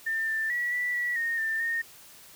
sine tone with pitch steps, 1795 / 1778 / 1935 / 1964 / 1942 / 1848 / 1788 / 1840 Hz, A6 / A6 / B6 / B6 / B6 / A#6 / A6 / A#6, +34 / +18 / -36 / -10 / -30 / -16 / +27 / -23 cents, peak -26 dBFS, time 0.06-1.82 s, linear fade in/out 10 ms, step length 220 ms, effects white hiss -51 dBFS RMS until 2.35 s

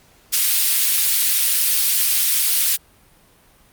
white high-pass noise, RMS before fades -17 dBFS, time 0.32-2.77 s, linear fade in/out 20 ms, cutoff 2700 Hz, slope 12 dB/octave, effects pink hiss -53 dBFS RMS until 3.72 s + Opus 48 kbps

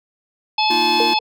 harmonic tone, 861 Hz, A5, 38 cents flat, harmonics 1 / 3 / 4 / 5 / 6, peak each -17 / -22 / -23 / -24 / -25 dBFS, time 0.58-1.19 s, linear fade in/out 5 ms
square chord, Bb suspended fourth, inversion none, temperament equal, 233.1 / 311.1 / 349.2 Hz, Bb3 / Eb4 / F4, 0 / 0 / 0 cents, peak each -30 / -28 / -24 dBFS, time 0.7-1.14 s, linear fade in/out 5 ms
sine tone with exponential decay, 463.5 Hz, A#4, 10 cents flat, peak -14 dBFS, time 1-1.2 s, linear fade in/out 1 ms, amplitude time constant 43 ms
effects none

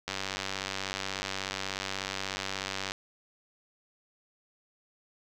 click train, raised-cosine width 0.2 ms, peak -15 dBFS, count 275, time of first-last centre 0.08-2.919 s, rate 96.5 Hz, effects none

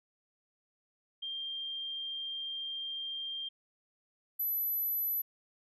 sine tone pair in turn, 3187 / 11984 Hz, G7 / F#9, +28 / +21 cents, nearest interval octave + major seventh, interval 2293 cents, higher second, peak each -36 / -30 dBFS, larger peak second, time 1.22-3.49 / 4.39-5.22 s, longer first, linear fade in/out 10 ms, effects none

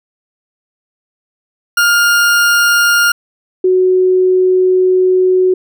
40% pulse / sine tone pair in turn, 1411 / 370 Hz, F6 / F#4, +17 / 0 cents, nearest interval octave + major seventh, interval 2317 cents, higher first, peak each -7 dBFS, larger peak neither, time 1.77-3.12 / 3.64-5.54 s, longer second, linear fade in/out 5 ms, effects none

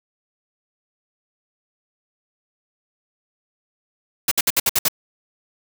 white noise bursts, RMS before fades -17 dBFS, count 7, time 4.28-4.884 s, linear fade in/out 5 ms, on 34 ms, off 61 ms, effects none

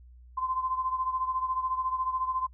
sine beating tone pair, 1032 / 1046 Hz, C6 / C6, -24 / -1 cents, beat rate 14 Hz, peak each -29 / -34 dBFS, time 0.37-2.47 s, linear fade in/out 10 ms, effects noise-tail reverb RT60 0.1 s tail -23 dB re dry + added 61 Hz sine -49 dBFS peak until 2.53 s

